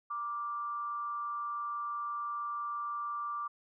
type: tone with amplitude modulation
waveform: sine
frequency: 1174.7 Hz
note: D6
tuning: in tune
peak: -32 dBFS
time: 0.1-3.48 s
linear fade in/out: 10 ms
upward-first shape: sine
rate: 226 Hz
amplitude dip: 45%
effects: none